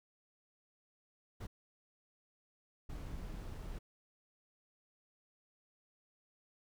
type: noise bursts at uneven times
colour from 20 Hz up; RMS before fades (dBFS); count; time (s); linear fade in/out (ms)
brown; -44; 2; 1.4-1.47 / 2.89-3.79; 10
effects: none